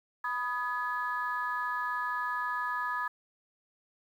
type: chord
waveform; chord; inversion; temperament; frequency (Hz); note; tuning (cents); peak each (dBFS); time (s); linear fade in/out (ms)
sine; G# minor; first; equal with one note detuned; 987.8 / 1244.5 / 1697.1; B5 / D#6 / G#6; 0 / 0 / +37; -34; 0.24-3.08; 5
effects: tanh soft clip ceiling -22 dBFS + 10-bit